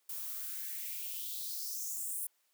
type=noise with high-pass filter sweep; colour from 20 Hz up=violet; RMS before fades=-40 dBFS; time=0.09-2.27 s; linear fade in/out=5 ms; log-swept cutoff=900 to 10000 Hz; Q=3.9; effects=white hiss -75 dBFS RMS until 2.53 s + high-pass 400 Hz 12 dB/octave